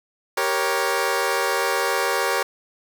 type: chord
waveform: 15% pulse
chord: G diminished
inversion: none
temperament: equal with one note detuned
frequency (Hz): 392 / 471 / 554.4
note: G4 / Bb4 / Db5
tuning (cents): 0 / +18 / 0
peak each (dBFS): -19 / -18 / -18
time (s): 0.37-2.43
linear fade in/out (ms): 5
effects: none